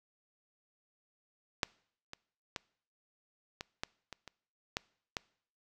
clicks, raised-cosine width 0.2 ms, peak -11 / -26 / -19 / -22 / -18 / -26 / -29 / -15 / -16 dBFS, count 9, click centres 1.632 / 2.134 / 2.562 / 3.609 / 3.835 / 4.127 / 4.277 / 4.769 / 5.168 s, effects noise-tail reverb RT60 0.6 s tail -24 dB re dry

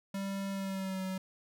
square tone with pitch glide, 196 to 188.45 Hz, G3 to F#3, 0 to +32 cents, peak -35 dBFS, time 0.14-1.18 s, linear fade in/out 5 ms, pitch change -68 cents, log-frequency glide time 0.51-1.03 s, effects none

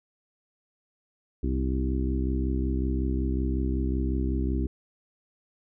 harmonic tone with a mistuned harmonic, 65.41 Hz, C2, in tune, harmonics 1 / 2 / 3 / 4 / 5 / 6, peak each -26 / -35 / -35 / -32 / -34 / -38 dBFS, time 1.43-4.67 s, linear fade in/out 5 ms, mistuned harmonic 6, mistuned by -16 cents, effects none

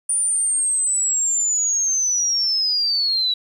sine linear sweep, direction down, 9397 to 3886 Hz, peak -17 dBFS, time 0.09-3.34 s, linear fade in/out 5 ms, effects 8-bit

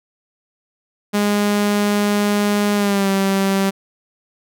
sawtooth tone with pitch glide, 205.8 to 194.7 Hz, G#3 to G3, -16 to -12 cents, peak -11 dBFS, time 1.13-3.71 s, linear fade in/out 20 ms, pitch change -96 cents, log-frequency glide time 2.75-3.09 s, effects none

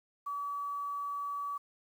sine tone with quantisation, 1143 Hz, D6, 47 cents flat, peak -34 dBFS, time 0.26-1.58 s, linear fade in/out 10 ms, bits 10, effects none

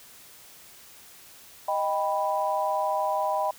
sine chord, Eb augmented, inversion none, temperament equal with one note detuned, 622.3 / 788.1 / 987.8 Hz, Eb5 / G5 / B5, 0 / +9 / 0 cents, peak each -28 dBFS, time 1.68-3.51 s, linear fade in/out 5 ms, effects white hiss -50 dBFS RMS until 3.58 s

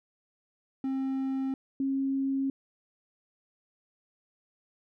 triangle / sine tone pair in turn, 266.7 / 270.7 Hz, C4 / C#4, +33 / -41 cents, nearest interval unison, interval 26 cents, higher second, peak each -26 dBFS, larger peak neither, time 0.84-1.54 / 1.8-2.5 s, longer neither, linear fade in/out 2 ms, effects none

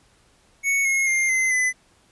square tone with pitch steps, 2217 / 2164 / 2112 / 2061 / 2012 Hz, C#7 / C#7 / C7 / C7 / B6, 0 / -42 / +16 / -27 / +32 cents, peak -19 dBFS, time 0.63-1.73 s, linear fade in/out 50 ms, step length 220 ms, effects pink hiss -59 dBFS RMS until 2.11 s + resampled to 24000 Hz

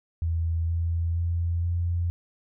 sine tone with pitch steps, 82.7 / 83.9 / 85.12 / 86.36 Hz, E2 / E2 / F2 / F2, +6 / +31 / -44 / -19 cents, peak -23 dBFS, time 0.22-2.1 s, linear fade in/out 0 ms, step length 470 ms, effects none

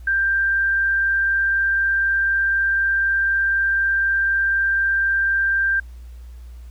sine tone, 1581 Hz, G6, 14 cents sharp, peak -16 dBFS, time 0.07-5.8 s, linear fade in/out 5 ms, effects added 60 Hz sine -35 dBFS peak until 6.7 s + pink hiss -57 dBFS RMS until 6.7 s

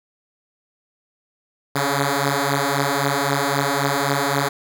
5% pulse beating tone pair, 138.59 / 142.39 Hz, C#3 / C#3, 0 / +47 cents, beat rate 3.8 Hz, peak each -10 dBFS, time 1.75-4.49 s, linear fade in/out 10 ms, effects none

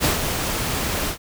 pink noise with ADSR envelope, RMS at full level -18 dBFS, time 0-1.18 s, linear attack 44 ms, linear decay 130 ms, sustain -6 dB, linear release 96 ms, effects none

